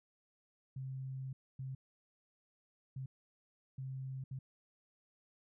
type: tone bursts at uneven times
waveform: sine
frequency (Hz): 132.3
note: C3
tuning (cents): +20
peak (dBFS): -40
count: 5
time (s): 0.76-1.33 / 1.59-1.75 / 2.96-3.06 / 3.78-4.24 / 4.31-4.39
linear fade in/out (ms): 5
effects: none